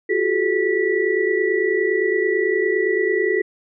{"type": "tone cluster", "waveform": "sine", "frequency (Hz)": [351.8, 381.3, 429.5, 1950], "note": ["F4", "G4", "A4", "B6"], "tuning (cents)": [13, -48, -42, -23], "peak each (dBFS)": [-24, -21, -21, -23], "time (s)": [0.09, 3.42], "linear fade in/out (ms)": 10, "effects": []}